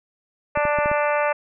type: harmonic tone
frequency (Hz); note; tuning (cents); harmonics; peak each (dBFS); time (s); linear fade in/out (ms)
294.6; D4; +6; 2 / 3 / 4 / 5 / 6 / 7 / 8 / 9; -21 / -25 / -27 / -29 / -31 / -32 / -33 / -34; 0.55-1.33; 10
type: clicks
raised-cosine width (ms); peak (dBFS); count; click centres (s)
3; -18; 5; 0.574 / 0.653 / 0.787 / 0.859 / 0.915
effects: none